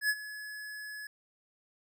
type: tone with ADSR envelope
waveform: square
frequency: 1700 Hz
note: G#6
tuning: 40 cents sharp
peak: -25 dBFS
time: 0.01-1.07 s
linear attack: 83 ms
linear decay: 50 ms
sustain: -16 dB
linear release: 3 ms
effects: none